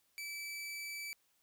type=tone; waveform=sawtooth; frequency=2310 Hz; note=D7; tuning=29 cents flat; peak=-38 dBFS; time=0.18-1.13 s; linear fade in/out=0 ms; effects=white hiss -75 dBFS RMS until 1.42 s